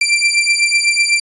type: beating tone pair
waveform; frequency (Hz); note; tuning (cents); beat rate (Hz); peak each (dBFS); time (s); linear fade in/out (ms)
sawtooth; 2353 / 2361; D7 / D7; +3 / +9; 8; -11; 0.01-1.2; 5
effects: resampled to 24000 Hz